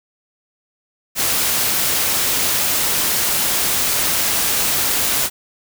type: noise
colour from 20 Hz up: white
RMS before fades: -18 dBFS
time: 1.15-5.3 s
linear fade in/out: 50 ms
effects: none